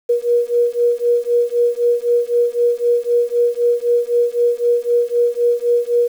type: beating tone pair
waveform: sine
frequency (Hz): 476.5 / 480.4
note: A#4 / B4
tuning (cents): +38 / -48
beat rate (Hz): 3.9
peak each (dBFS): -16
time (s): 0.09-6.08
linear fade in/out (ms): 10
effects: 7-bit